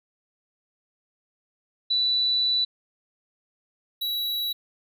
sine / square tone pair in turn, 3965 / 3908 Hz, B7 / B7, +6 / -19 cents, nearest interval unison, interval 25 cents, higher first, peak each -20 / -26 dBFS, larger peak first, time 1.9-2.65 / 4.01-4.53 s, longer first, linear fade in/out 10 ms, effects none

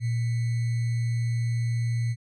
sine tone with sample-and-hold, 117.1 Hz, A#2, 8 cents sharp, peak -23 dBFS, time 0-2.16 s, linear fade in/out 50 ms, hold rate 2100 Hz, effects resampled to 22050 Hz

